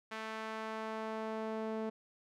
sawtooth tone with band-pass filter sweep, 220 Hz, A3, in tune, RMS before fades -40 dBFS, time 0.11-1.9 s, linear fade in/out 10 ms, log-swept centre 1700 to 460 Hz, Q 0.9, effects none

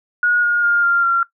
sine tone with pitch steps, 1447 / 1428.7 / 1410.7 / 1392.9 / 1375.3 Hz, F#6 / F6 / F6 / F6 / F6, -39 / +39 / +17 / -5 / -27 cents, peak -12 dBFS, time 0.23-1.23 s, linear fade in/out 2 ms, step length 200 ms, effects noise-tail reverb RT60 0.1 s tail -18 dB re dry

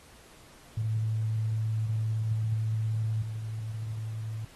sine tone with level steps, 110 Hz, A2, in tune, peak -26 / -32 dBFS, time 0.77-4.45 s, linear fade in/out 5 ms, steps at 3.22 s, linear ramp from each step 5 ms, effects pink hiss -55 dBFS RMS until 4.55 s + AAC 32 kbps

